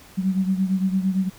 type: beating tone pair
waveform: sine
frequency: 187.7 / 196.5 Hz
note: F#3 / G3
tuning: +25 / +4 cents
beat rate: 8.8 Hz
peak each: -20 / -25 dBFS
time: 0.17-1.3 s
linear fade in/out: 20 ms
effects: pink hiss -48 dBFS RMS until 1.38 s